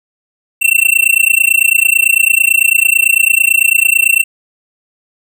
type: tone with amplitude modulation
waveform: square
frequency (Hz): 2706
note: E7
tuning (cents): +45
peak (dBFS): -4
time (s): 0.61-4.24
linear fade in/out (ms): 20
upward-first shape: sine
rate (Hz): 29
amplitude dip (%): 100
effects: none